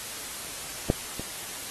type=clicks; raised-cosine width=2 ms; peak=-7 / -22 dBFS; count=2; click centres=0.901 / 1.196 s; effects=white hiss -37 dBFS RMS until 1.7 s + AAC 32 kbps